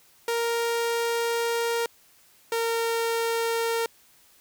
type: tone pair in turn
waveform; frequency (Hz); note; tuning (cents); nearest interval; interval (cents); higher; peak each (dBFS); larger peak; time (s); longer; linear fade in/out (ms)
sawtooth; 466.2 / 459.8; A#4 / A#4; 0 / -24; unison; 24; first; -20; neither; 0.28-1.86 / 2.52-3.86; first; 2
effects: white hiss -58 dBFS RMS until 4.4 s